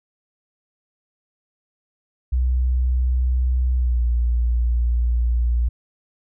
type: tone with pitch glide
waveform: sine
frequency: 62.8 to 59.28 Hz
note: B1 to A#1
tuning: +30 to +30 cents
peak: -16 dBFS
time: 2.32-5.69 s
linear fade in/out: 10 ms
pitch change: -100 cents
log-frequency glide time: 3.75-4.02 s
effects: none